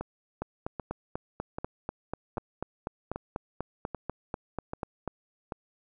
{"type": "two click trains", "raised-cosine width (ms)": 1, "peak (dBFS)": [-18, -20], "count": [20, 8], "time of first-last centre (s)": [[0.42, 5.077], [0.01, 5.522]], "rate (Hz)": [4.08, 1.27], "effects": []}